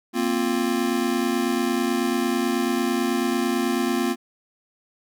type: chord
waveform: square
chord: Bb suspended second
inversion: none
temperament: just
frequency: 233.1 / 262.2 / 349.6 Hz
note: Bb3 / C4 / F4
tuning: 0 / +4 / +2 cents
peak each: -26 dBFS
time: 0.13-4.16 s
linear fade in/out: 50 ms
effects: none